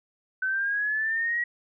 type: linear sweep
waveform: sine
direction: up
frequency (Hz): 1515 to 1921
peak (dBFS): -24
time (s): 0.42-1.44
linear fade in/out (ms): 5
effects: none